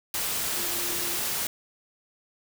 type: tone in noise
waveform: sine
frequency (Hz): 347.4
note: F4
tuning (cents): -9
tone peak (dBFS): -40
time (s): 0.57-1.16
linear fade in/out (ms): 2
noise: white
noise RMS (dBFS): -29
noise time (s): 0.14-1.47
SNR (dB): -14
effects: none